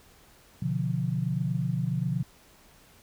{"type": "chord", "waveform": "sine", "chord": "B diminished", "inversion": "none", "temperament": "equal with one note detuned", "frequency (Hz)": [125.48, 146.83, 174.61], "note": ["B2", "D3", "F3"], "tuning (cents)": [28, 0, 0], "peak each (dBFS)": -30, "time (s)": [0.62, 2.23], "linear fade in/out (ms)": 5, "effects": ["pink hiss -57 dBFS RMS until 3.02 s"]}